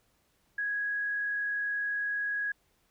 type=tone with frequency modulation; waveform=sine; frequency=1661.2 Hz; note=G#6; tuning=in tune; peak=-29 dBFS; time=0.58-2.52 s; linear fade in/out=5 ms; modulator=39.2 Hz; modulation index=0.29; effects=pink hiss -71 dBFS RMS until 2.9 s